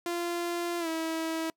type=tone with pitch glide; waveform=sawtooth; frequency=345.3 to 324 Hz; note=F4 to E4; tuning=-20 to -30 cents; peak=-26 dBFS; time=0.06-1.5 s; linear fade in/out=2 ms; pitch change=-110 cents; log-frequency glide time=0.79-0.88 s; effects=noise-tail reverb RT60 0.1 s tail -25 dB re dry